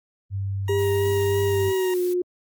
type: tone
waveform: sine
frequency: 98 Hz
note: G2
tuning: in tune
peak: -24 dBFS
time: 0.3-1.73 s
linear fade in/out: 50 ms
type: tone with vibrato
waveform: 20% pulse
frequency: 946 Hz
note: A#5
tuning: 25 cents sharp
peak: -26 dBFS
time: 0.68-1.94 s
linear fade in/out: 2 ms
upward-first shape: triangle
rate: 3.1 Hz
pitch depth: 20 cents each way
type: tone with pitch glide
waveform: sine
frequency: 400 to 358.4 Hz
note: G4 to F4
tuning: +35 to +45 cents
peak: -20 dBFS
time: 0.69-2.22 s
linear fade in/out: 5 ms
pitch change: -190 cents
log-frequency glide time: 1.51-2.01 s
type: noise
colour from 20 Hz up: blue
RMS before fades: -39 dBFS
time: 0.78-2.14 s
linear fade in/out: 10 ms
effects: Opus 48 kbps